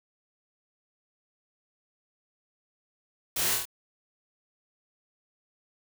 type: noise with echo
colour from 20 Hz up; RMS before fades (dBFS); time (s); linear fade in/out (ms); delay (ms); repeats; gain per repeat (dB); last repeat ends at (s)
white; -30; 3.36-3.55; 5; 26; 4; -2; 3.654
effects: none